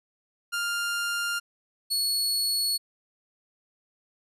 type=tone pair in turn; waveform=sawtooth; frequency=1400 / 4381 Hz; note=F6 / C#8; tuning=+4 / -21 cents; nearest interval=octave + minor sixth; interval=1975 cents; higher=second; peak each=-23 / -21 dBFS; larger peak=second; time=0.52-1.4 / 1.9-2.78 s; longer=neither; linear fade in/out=20 ms; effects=resampled to 32000 Hz